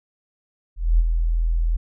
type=tone with ADSR envelope; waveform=sine; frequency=41.32 Hz; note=E1; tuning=5 cents sharp; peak=-11 dBFS; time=0.76-1.77 s; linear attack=230 ms; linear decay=35 ms; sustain=-6 dB; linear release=11 ms; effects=none